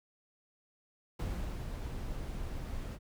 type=noise with ADSR envelope; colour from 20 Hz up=brown; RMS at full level=-35 dBFS; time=1.19-2.99 s; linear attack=7 ms; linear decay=370 ms; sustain=-4 dB; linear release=54 ms; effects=none